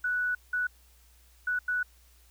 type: tone bursts at uneven times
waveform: sine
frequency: 1478 Hz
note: F#6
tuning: 2 cents flat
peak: -26 dBFS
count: 4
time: 0.04-0.35 / 0.53-0.67 / 1.47-1.59 / 1.68-1.83 s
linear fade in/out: 5 ms
effects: added 60 Hz sine -58 dBFS peak until 2.3 s + white hiss -63 dBFS RMS until 2.3 s